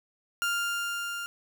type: tone with level ramp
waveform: 30% pulse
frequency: 1400 Hz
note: F6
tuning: 4 cents sharp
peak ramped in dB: -23 to -31 dBFS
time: 0.42-1.26 s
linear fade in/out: 0 ms
effects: none